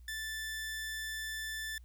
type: tone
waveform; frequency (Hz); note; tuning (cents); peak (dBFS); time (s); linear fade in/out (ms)
sawtooth; 1760; A6; 0; -34; 0.08-1.78; 2
effects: added 60 Hz sine -51 dBFS peak until 1.84 s + white hiss -75 dBFS RMS until 1.84 s